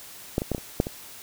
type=clicks; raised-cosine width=2 ms; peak=-9 / -15 / -12 / -13 / -23 / -6 / -17 dBFS; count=7; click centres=0.381 / 0.419 / 0.517 / 0.548 / 0.581 / 0.801 / 0.869 s; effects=white hiss -44 dBFS RMS until 1.22 s